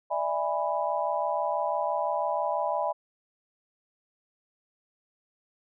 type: chord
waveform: sine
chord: E dominant seventh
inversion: third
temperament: just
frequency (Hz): 593.3 / 659.3 / 824.1 / 988.9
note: D5 / E5 / G#5 / B5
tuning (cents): +18 / 0 / -14 / +2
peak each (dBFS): -31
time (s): 0.1-2.93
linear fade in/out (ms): 20
effects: none